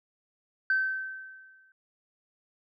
sine tone with exponential decay, 1543 Hz, G6, 28 cents flat, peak -20 dBFS, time 0.7-1.72 s, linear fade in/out 2 ms, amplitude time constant 220 ms, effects tanh soft clip ceiling -18 dBFS

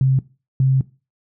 sine tone pair in turn, 132.7 / 132.7 Hz, C3 / C3, +25 / +25 cents, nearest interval unison, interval 0 cents, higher neither, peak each -12 dBFS, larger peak neither, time 0.01-0.19 / 0.6-0.81 s, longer second, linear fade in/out 2 ms, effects noise-tail reverb RT60 0.3 s tail -19 dB re dry

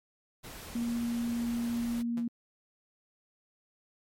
pink noise, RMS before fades -45 dBFS, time 0.43-2.03 s, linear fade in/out 20 ms
sine tone, 235.5 Hz, A#3, 18 cents sharp, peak -29 dBFS, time 0.75-2.28 s, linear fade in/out 5 ms
sawtooth tone with exponential decay, 169.1 Hz, E3, 44 cents sharp, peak -36 dBFS, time 2.17-2.29 s, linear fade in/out 5 ms, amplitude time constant 26 ms
effects MP3 64 kbps

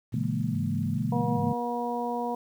sine tone with vibrato, 110 Hz, A2, in tune, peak -32 dBFS, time 0.12-1.52 s, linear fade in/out 20 ms, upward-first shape square, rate 1.2 Hz, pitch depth 120 cents each way
sine chord, A# half-diminished seventh, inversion first, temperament equal, 138.59 / 164.81 / 207.7 / 233.1 Hz, C#3 / E3 / G#3 / A#3, 0 / 0 / 0 / 0 cents, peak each -32 dBFS, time 0.14-1.53 s, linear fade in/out 2 ms
harmonic tone, 240 Hz, B3, 49 cents flat, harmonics 1 / 2 / 3 / 4, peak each -33 / -33 / -33 / -33 dBFS, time 1.12-2.35 s, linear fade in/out 5 ms
effects 9-bit

